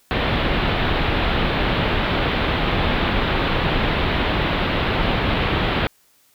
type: low-pass noise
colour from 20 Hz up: pink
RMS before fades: -20 dBFS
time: 0.11-5.87 s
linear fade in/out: 0 ms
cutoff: 3800 Hz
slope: 48 dB/octave
effects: white hiss -58 dBFS RMS until 6.34 s